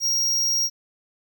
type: tone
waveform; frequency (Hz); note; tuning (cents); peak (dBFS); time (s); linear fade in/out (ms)
square; 5620; F8; +10; -20; 0-0.7; 50
effects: 10-bit